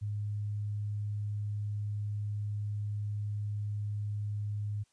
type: tone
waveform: sine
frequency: 103.83 Hz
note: G#2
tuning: in tune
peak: -32 dBFS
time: 0.01-4.84 s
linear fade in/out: 20 ms
effects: white hiss -72 dBFS RMS until 4.92 s + resampled to 22050 Hz